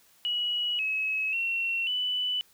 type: tone with pitch steps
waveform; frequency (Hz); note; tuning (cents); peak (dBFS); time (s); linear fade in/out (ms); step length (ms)
sine; 2921 / 2570 / 2723 / 2985; F#7 / E7 / F7 / F#7; -23 / -45 / -44 / +15; -26; 0.25-2.41; 0; 540
effects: white hiss -61 dBFS RMS until 2.53 s